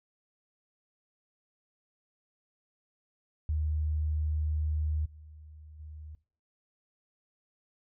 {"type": "tone with level steps", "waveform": "sine", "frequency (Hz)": 76.7, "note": "D#2", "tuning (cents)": -24, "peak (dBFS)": [-27, -47, -42], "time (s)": [3.49, 6.15], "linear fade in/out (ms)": 0, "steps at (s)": [5.05, 5.79], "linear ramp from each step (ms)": 10, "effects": ["noise-tail reverb RT60 0.4 s tail -20 dB re dry"]}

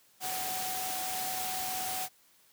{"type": "tone in noise", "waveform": "sine", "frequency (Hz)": 748, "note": "F#5", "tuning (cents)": 19, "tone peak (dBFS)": -37, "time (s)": [0.2, 2.09], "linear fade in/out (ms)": 50, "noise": "white", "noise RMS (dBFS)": -36, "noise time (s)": [0.2, 2.09], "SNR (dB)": -4, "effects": ["white hiss -64 dBFS RMS until 2.52 s", "high-pass 80 Hz 12 dB/octave"]}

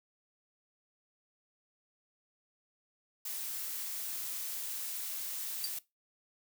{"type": "noise", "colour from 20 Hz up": "blue", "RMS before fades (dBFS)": -39, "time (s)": [3.25, 5.79], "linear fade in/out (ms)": 5}
{"type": "tone with exponential decay", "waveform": "sawtooth", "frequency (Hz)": 4699, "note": "D8", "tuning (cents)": 0, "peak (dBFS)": -26, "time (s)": [5.64, 5.71], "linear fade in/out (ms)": 1, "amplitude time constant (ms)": 15}
{"effects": ["noise-tail reverb RT60 0.2 s tail -19 dB re dry"]}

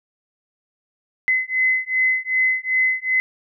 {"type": "beating tone pair", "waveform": "sine", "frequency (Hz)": [2036, 2038.6], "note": ["C7", "C7"], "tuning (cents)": [-48, -46], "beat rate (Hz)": 2.6, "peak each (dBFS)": -20, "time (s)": [1.28, 3.2], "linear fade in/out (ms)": 0, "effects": []}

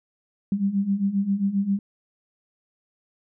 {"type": "beating tone pair", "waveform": "sine", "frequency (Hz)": [193.5, 201], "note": ["G3", "G3"], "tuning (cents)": [-22, 44], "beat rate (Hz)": 7.5, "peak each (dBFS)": [-26, -22], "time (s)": [0.52, 1.79], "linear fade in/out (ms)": 2, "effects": []}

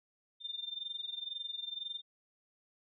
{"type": "tone with amplitude modulation", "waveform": "sine", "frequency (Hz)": 3601, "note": "A7", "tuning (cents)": 39, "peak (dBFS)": -35, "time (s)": [0.4, 2.02], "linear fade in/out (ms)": 50, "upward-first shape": "sine", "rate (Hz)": 22, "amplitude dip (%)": 85, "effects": []}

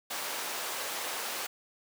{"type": "high-pass noise", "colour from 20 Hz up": "pink", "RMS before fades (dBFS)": -36, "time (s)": [0.1, 1.47], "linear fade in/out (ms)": 10, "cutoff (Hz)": 590, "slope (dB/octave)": 12, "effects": []}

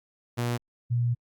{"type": "tone pair in turn", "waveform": ["sawtooth", "sine"], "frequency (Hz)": [119.9, 119.9], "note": ["A#2", "A#2"], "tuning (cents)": [49, 49], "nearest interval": "unison", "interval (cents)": 0, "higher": "neither", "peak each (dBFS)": -22, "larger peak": "neither", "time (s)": [[0.37, 0.58], [0.9, 1.15]], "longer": "second", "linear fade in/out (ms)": 20, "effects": ["Opus 48 kbps"]}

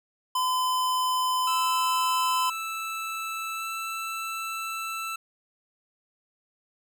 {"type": "tone", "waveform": "square", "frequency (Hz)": 1017, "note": "C6", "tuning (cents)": -50, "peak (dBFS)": -24, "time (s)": [0.35, 2.5], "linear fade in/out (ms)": 5}
{"type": "tone with pitch glide", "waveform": "25% pulse", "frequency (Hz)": [1318.5, 1326.9], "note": ["E6", "E6"], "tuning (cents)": [0, 11], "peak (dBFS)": -27, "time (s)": [1.47, 5.16], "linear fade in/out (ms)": 5, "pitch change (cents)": 11, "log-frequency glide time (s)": [3.54, 3.65]}
{"effects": []}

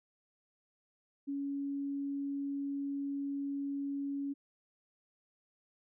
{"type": "tone", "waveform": "sine", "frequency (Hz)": 280, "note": "C#4", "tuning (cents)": 18, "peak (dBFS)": -34, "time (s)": [1.27, 4.34], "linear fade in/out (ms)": 20, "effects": []}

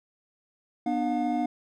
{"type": "tone cluster", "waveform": "triangle", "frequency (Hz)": [245.4, 299.4, 715], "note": ["B3", "D4", "F5"], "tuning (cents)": [-11, 33, 41], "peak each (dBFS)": -27, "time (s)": [0.86, 1.46], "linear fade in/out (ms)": 5, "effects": []}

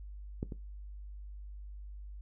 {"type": "clicks", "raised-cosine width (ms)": 3, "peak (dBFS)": [-22, -28], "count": 2, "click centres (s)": [0.429, 0.522], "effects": ["noise-tail reverb RT60 0.2 s tail -17 dB re dry", "added 50 Hz sine -43 dBFS peak until 2.21 s"]}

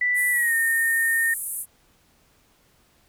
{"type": "tone with pitch glide", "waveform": "sine", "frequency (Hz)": [1975.5, 1832.6], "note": ["B6", "A#6"], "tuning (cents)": [0, -30], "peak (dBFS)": -19, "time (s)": [0.01, 1.34], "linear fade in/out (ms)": 5, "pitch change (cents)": -130, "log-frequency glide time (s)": [0.31, 0.54]}
{"type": "band-pass noise", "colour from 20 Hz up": "white", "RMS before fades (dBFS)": -31, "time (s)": [0.14, 1.66], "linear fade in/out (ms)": 50, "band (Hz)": [9100, 12000], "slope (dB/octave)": 48}
{"effects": ["pink hiss -61 dBFS RMS until 3.08 s"]}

